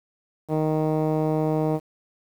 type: tone with low-pass filter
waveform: 10% pulse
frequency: 155.56 Hz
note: D#3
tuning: in tune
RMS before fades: -23 dBFS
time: 0.48-1.8 s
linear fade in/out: 50 ms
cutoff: 660 Hz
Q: 0.78
effects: 8-bit